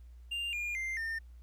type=tone with pitch steps; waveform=triangle; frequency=2794 / 2418 / 2093 / 1811.7 Hz; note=F7 / D7 / C7 / A#6; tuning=0 / +50 / 0 / -50 cents; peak=-32 dBFS; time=0.31-1.19 s; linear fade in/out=10 ms; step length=220 ms; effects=added 60 Hz sine -49 dBFS peak until 1.42 s + pink hiss -74 dBFS RMS until 1.42 s